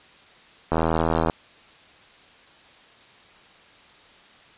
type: click train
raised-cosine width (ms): 1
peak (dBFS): -7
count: 48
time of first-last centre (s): 0.72-1.298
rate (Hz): 81.3
effects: white hiss -51 dBFS RMS until 4.57 s + resampled to 8000 Hz